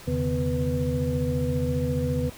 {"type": "tone cluster", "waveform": "sine", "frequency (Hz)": [81.8, 135.4, 150.1, 249.1, 493.1], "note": ["E2", "C#3", "D3", "B3", "B4"], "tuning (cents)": [-13, -40, 38, 15, -3], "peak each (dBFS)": -29, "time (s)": [0.07, 2.3], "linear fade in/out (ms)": 10, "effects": ["tanh soft clip ceiling -11 dBFS", "pink hiss -45 dBFS RMS until 2.37 s"]}